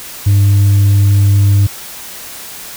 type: tone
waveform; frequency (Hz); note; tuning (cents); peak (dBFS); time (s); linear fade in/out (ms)
sine; 100; G2; +35; -3; 0.26-1.67; 10
effects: tanh soft clip ceiling -5 dBFS + white hiss -29 dBFS RMS until 2.76 s